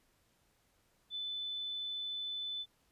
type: tone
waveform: sine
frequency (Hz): 3507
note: A7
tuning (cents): -6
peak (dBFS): -37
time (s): 1.1-2.66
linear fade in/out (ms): 50
effects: pink hiss -73 dBFS RMS until 2.91 s + resampled to 32000 Hz